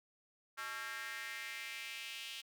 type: tone with high-pass filter sweep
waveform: square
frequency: 123.47 Hz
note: B2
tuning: in tune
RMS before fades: -45 dBFS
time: 0.57-2.42 s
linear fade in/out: 20 ms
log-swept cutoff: 1400 to 3000 Hz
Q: 3.2
effects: none